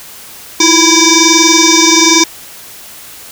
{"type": "tone with frequency modulation", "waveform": "sine", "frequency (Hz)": 2973, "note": "F#7", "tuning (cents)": 8, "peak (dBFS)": -3, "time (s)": [0.6, 2.24], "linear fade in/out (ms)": 5, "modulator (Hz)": 663, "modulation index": 5.4, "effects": ["tanh soft clip ceiling 0 dBFS", "white hiss -32 dBFS RMS until 3.31 s"]}